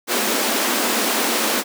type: high-pass noise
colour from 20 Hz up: pink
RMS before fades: -20 dBFS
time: 0.07-1.64 s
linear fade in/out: 50 ms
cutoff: 210 Hz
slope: 96 dB/octave
effects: none